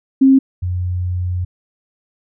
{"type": "tone pair in turn", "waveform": "sine", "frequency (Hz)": [267.6, 90.03], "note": ["C4", "F#2"], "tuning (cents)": [39, -47], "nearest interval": "octave + perfect fifth", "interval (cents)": 1886, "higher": "first", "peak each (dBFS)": [-6, -17], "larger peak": "first", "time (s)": [[0.21, 0.39], [0.62, 1.45]], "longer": "second", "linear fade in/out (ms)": 10, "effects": []}